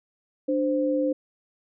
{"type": "tone pair together", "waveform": "sine", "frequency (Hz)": [295.3, 520.4], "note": ["D4", "C5"], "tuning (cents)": [10, -9], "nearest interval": "minor seventh", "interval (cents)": 981, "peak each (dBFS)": -24, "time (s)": [0.48, 1.13], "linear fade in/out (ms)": 10, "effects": []}